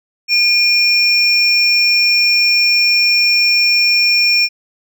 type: tone pair together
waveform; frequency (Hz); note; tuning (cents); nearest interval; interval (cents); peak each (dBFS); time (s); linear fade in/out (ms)
triangle; 2420 / 5433; D#7 / F8; -49 / -49; octave + major second; 1400; -11; 0.28-4.49; 50
effects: none